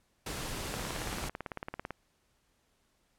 pink noise, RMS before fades -38 dBFS, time 0.26-1.29 s, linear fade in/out 5 ms
click train, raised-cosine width 0.5 ms, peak -22 dBFS, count 22, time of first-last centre 0.74-1.907 s, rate 18 Hz
effects pink hiss -73 dBFS RMS until 3.18 s + low-pass 12000 Hz 12 dB/octave

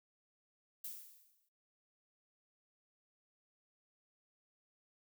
violet noise with exponential decay, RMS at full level -43 dBFS, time 0.84-1.49 s, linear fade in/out 5 ms, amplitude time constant 140 ms, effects noise-tail reverb RT60 0.6 s tail -25 dB re dry

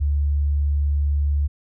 sine tone, 72.2 Hz, D2, 29 cents flat, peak -17 dBFS, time 0-1.48 s, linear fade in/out 20 ms, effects none

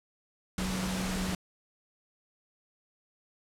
sine tone in noise, 186.6 Hz, F#3, 15 cents sharp, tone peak -32 dBFS, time 0.58-1.35 s, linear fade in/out 2 ms, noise pink, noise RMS -35 dBFS, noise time 0.58-1.35 s, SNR 0 dB, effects low-pass 10000 Hz 12 dB/octave

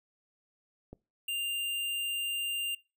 click, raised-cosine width 2 ms, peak -31 dBFS, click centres 0.93 s
square tone, 2794 Hz, F7, in tune, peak -32 dBFS, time 1.28-2.75 s, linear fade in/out 5 ms
effects noise-tail reverb RT60 0.3 s tail -23 dB re dry

